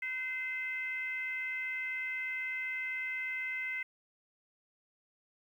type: tone with frequency modulation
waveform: sine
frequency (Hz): 2062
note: C7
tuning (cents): -26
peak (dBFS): -34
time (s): 0.02-3.83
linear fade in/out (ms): 5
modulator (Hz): 533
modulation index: 0.61
effects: 11-bit